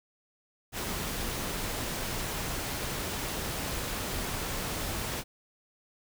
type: noise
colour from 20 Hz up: pink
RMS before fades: -34 dBFS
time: 0.72-5.24 s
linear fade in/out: 50 ms
effects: none